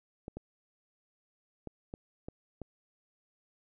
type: clicks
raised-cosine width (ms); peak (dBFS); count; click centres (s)
2; -27; 6; 0.281 / 0.37 / 1.673 / 1.939 / 2.285 / 2.617
effects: none